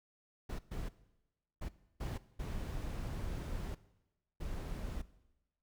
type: noise bursts at uneven times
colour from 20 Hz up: brown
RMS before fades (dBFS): -40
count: 6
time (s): 0.49-0.59 / 0.71-0.89 / 1.61-1.69 / 2-2.18 / 2.39-3.75 / 4.4-5.02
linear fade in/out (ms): 10
effects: noise-tail reverb RT60 1.0 s tail -18 dB re dry